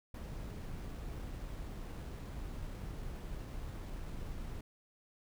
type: noise with sample-and-hold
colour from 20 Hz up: brown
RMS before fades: -43 dBFS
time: 0.14-4.61 s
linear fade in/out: 5 ms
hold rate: 11025 Hz
effects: none